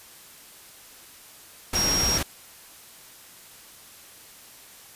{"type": "tone in noise", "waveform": "sine", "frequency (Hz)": 5600, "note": "F8", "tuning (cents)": 4, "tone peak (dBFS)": -22, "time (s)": [1.75, 2.18], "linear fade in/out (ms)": 5, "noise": "pink", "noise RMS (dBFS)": -27, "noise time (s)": [1.73, 2.23], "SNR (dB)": 2, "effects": ["white hiss -48 dBFS RMS until 4.95 s", "resampled to 32000 Hz"]}